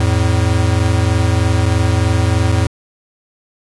square tone pair together, 85.3 / 108.51 Hz, F2 / A2, -40 / -24 cents, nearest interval major third, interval 416 cents, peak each -15 / -15 dBFS, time 0-2.67 s, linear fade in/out 5 ms, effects resampled to 24000 Hz

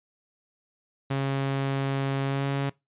sawtooth tone with pitch glide, 136.7 to 138.77 Hz, C#3 to C#3, -24 to +2 cents, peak -21 dBFS, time 1.1-2.7 s, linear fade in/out 10 ms, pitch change +26 cents, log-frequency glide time 2.25-2.47 s, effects noise-tail reverb RT60 0.2 s tail -22 dB re dry + resampled to 8000 Hz

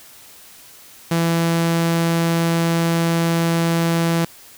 sawtooth tone, 167 Hz, E3, 23 cents sharp, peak -12 dBFS, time 1.11-4.25 s, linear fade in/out 5 ms, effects white hiss -44 dBFS RMS until 4.57 s

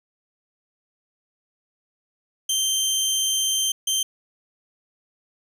20% pulse tone bursts at uneven times, 3136 Hz, G7, in tune, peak -15 dBFS, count 2, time 2.49-3.72 / 3.87-4.03 s, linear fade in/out 5 ms, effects none

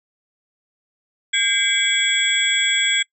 sine tone cluster, 1607 / 2063 / 2283 / 3349 / 7740 Hz, G6 / C7 / D7 / G#7 / B8, +43 / -25 / -50 / +14 / -36 cents, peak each -24 / -24 / -24 / -19 / -25 dBFS, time 1.33-3.03 s, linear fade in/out 10 ms, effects noise-tail reverb RT60 0.1 s tail -24 dB re dry

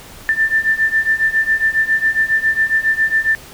sine beating tone pair, 1774 / 1781.3 Hz, A6 / A6, +14 / +21 cents, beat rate 7.3 Hz, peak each -17 / -15 dBFS, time 0.29-3.35 s, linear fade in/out 0 ms, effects pink hiss -38 dBFS RMS until 3.53 s

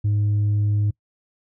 sine tone with tanh clipping, 103.83 Hz, G#2, in tune, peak -18 dBFS, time 0.04-0.91 s, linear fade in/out 10 ms, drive 2 dB, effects noise-tail reverb RT60 0.1 s tail -24 dB re dry

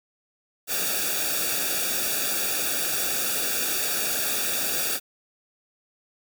white noise with comb filter, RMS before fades -26 dBFS, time 0.67-5 s, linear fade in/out 50 ms, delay 0.97 ms, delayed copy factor -0.95, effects none

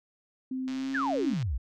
sine tone with pitch glide, 259.6 to 275 Hz, C4 to C#4, -13 to -14 cents, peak -30 dBFS, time 0.51-1.34 s, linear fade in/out 5 ms, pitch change +99 cents, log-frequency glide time 0.69-1.05 s
click train, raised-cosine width 0.2 ms, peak -27 dBFS, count 101, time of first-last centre 0.68-1.426 s, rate 134 Hz
sine exponential sweep, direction down, 1844 to 52.1 Hz, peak -27 dBFS, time 0.94-1.58 s, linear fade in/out 10 ms
effects none

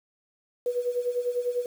sine tone with tremolo, 488.8 Hz, B4, 18 cents flat, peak -22 dBFS, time 0.66-1.66 s, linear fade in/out 2 ms, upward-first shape sine, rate 10 Hz, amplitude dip 75%, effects 8-bit

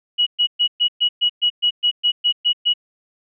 sine tone bursts, 2916 Hz, F#7, 26 cents flat, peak -13 dBFS, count 13, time 0.18-2.738 s, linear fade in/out 20 ms, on 86 ms, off 120 ms, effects none

